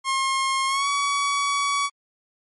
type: tone with pitch glide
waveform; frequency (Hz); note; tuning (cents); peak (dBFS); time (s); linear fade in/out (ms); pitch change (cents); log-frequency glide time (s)
sawtooth; 1072 to 1131.8; C6 to C#6; +42 to +36; -17; 0.04-1.9; 50; +94; 0.67-0.88
effects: MP3 48 kbps